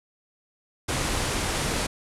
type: low-pass noise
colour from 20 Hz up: pink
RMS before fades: -27 dBFS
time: 0.88-1.87 s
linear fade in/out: 10 ms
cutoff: 11000 Hz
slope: 48 dB/octave
effects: none